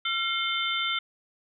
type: tone cluster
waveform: sine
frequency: 1367 / 2137 / 3074 / 3564 Hz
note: F6 / C7 / G7 / A7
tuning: -37 / +36 / -35 / +22 cents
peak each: -31 dBFS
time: 0.05-0.99 s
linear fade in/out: 5 ms
effects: none